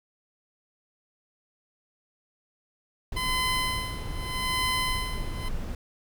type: noise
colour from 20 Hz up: brown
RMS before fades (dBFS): -33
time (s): 3.12-5.75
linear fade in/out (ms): 2
type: tone with tremolo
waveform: 15% pulse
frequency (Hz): 1021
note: C6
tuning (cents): -43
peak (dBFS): -18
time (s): 3.16-5.49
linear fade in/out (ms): 10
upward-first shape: sine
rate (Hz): 0.82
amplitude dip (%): 90
effects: none